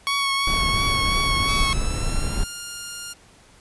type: tone with vibrato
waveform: 15% pulse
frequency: 1110 Hz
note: C#6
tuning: 2 cents sharp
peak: -14 dBFS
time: 0.07-1.73 s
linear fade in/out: 0 ms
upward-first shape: triangle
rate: 2.9 Hz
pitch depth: 25 cents each way
type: noise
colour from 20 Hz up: brown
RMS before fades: -24 dBFS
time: 0.47-2.44 s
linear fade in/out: 5 ms
type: tone with pitch glide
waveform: 5% pulse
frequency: 1291 to 1407.8 Hz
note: E6 to F6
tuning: -37 to +13 cents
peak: -20 dBFS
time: 1.47-3.14 s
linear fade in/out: 20 ms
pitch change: +150 cents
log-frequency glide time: 1.67-2.47 s
effects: pink hiss -52 dBFS RMS until 3.6 s + resampled to 24000 Hz